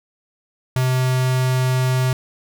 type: tone with notch filter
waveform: square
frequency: 128.6 Hz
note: C3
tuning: 30 cents flat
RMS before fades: -18 dBFS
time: 0.76-2.13 s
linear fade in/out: 2 ms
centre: 310 Hz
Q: 1.5
effects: none